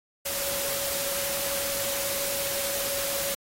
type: tone in noise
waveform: sine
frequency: 557 Hz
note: C#5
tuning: 8 cents sharp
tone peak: -35 dBFS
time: 0.25-3.35 s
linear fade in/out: 10 ms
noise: white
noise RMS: -30 dBFS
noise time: 0.25-3.35 s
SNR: -8 dB
effects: AAC 48 kbps